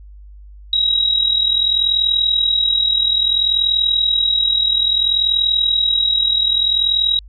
sine tone with amplitude modulation, 3836 Hz, A#7, 49 cents sharp, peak -10 dBFS, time 0.73-7.19 s, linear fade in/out 2 ms, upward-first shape sine, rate 40.6 Hz, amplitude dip 65%, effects added 50 Hz sine -36 dBFS peak until 7.28 s

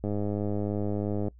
click train, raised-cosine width 2 ms, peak -18 dBFS, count 129, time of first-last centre 0.04-1.283 s, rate 103 Hz, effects noise-tail reverb RT60 0.1 s tail -23 dB re dry + added 60 Hz sine -49 dBFS peak until 1.39 s

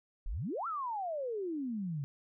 sine exponential two-way sweep, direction up then down, 30.79 to 1383 to 134.5 Hz, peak -34 dBFS, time 0.26-2.04 s, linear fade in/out 0 ms, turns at 0.67 s, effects none

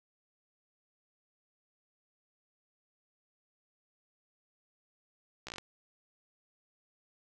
slowing click train, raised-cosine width 0.2 ms, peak -24 dBFS, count 7, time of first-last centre 5.47-5.583 s, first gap 15 ms, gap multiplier 1.09, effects none

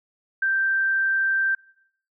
sine tone, 1568 Hz, G6, in tune, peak -19 dBFS, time 0.42-1.55 s, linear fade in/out 5 ms, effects noise-tail reverb RT60 0.7 s tail -23 dB re dry

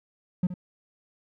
triangle tone with echo, 180 Hz, F#3, 47 cents flat, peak -17 dBFS, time 0.43-0.47 s, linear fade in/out 5 ms, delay 71 ms, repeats 1, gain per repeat -13 dB, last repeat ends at 0.541 s, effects tanh soft clip ceiling -15 dBFS

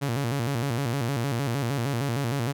sawtooth tone with vibrato, 128.3 Hz, C3, 34 cents flat, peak -21 dBFS, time 0.01-2.53 s, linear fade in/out 20 ms, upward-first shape square, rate 6.5 Hz, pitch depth 160 cents each way, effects none

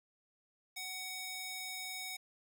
square tone with high-pass filter, 749 Hz, F#5, 21 cents sharp, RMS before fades -43 dBFS, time 0.76-2.17 s, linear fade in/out 10 ms, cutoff 2300 Hz, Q 0.79, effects none

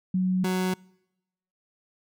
sine / 30% pulse tone pair in turn, 185 / 185 Hz, F#3 / F#3, 0 / 0 cents, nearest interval unison, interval 0 cents, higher neither, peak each -21 dBFS, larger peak neither, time 0.14-0.44 / 0.44-0.74 s, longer neither, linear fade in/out 5 ms, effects noise-tail reverb RT60 0.9 s tail -26 dB re dry

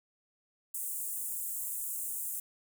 pink high-pass noise, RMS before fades -37 dBFS, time 0.74-2.4 s, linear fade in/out 5 ms, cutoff 7800 Hz, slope 48 dB/octave, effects none

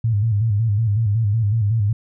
sine tone with vibrato, 107.8 Hz, A2, 35 cents flat, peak -15 dBFS, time 0.04-1.93 s, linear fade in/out 5 ms, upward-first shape square, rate 5.4 Hz, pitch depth 97 cents each way, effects none

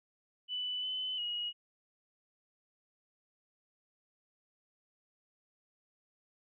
sine tone with pitch steps, 2985 / 3025 / 2897 Hz, F#7 / F#7 / F#7, +15 / +38 / -37 cents, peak -34 dBFS, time 0.48-1.53 s, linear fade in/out 50 ms, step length 350 ms, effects none

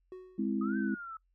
triangle tone with exponential decay, 370 Hz, F#4, in tune, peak -38 dBFS, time 0.12-0.72 s, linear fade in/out 1 ms, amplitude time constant 130 ms
sine chord, Ab augmented, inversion none, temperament equal, 207.7 / 261.6 / 329.6 Hz, Ab3 / C4 / E4, 0 / 0 / 0 cents, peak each -32 / -34 / -35 dBFS, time 0.38-0.95 s, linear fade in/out 10 ms
sine exponential two-way sweep, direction up then down, 1222 to 1568 to 1301 Hz, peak -40 dBFS, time 0.61-1.17 s, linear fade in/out 5 ms, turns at 0.77 s
effects noise-tail reverb RT60 0.1 s tail -19 dB re dry + added 44 Hz sine -70 dBFS peak until 1.34 s

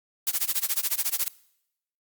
blue noise with tremolo, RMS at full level -23 dBFS, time 0.27-1.28 s, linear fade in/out 0 ms, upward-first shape sine, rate 14 Hz, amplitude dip 95%, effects noise-tail reverb RT60 0.8 s tail -22 dB re dry + Opus 48 kbps

